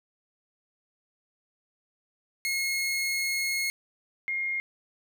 sawtooth / sine tone pair in turn, 2163 / 2133 Hz, C#7 / C7, -43 / +33 cents, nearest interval unison, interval 24 cents, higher first, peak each -23 / -27 dBFS, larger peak first, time 2.45-3.7 / 4.28-4.6 s, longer first, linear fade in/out 0 ms, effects none

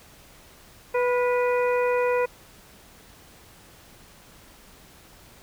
harmonic tone with a mistuned harmonic, 492.6 Hz, B4, 5 cents flat, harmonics 1 / 2 / 3 / 4 / 5, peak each -21 / -28 / -34 / -35 / -34 dBFS, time 0.94-2.26 s, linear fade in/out 10 ms, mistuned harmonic 3, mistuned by -38 cents, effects pink hiss -51 dBFS RMS until 5.42 s

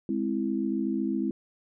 sine chord, Ab augmented, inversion none, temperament equal, 207.7 / 261.6 / 329.6 Hz, Ab3 / C4 / E4, 0 / 0 / 0 cents, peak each -30 dBFS, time 0.09-1.31 s, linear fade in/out 2 ms, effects none

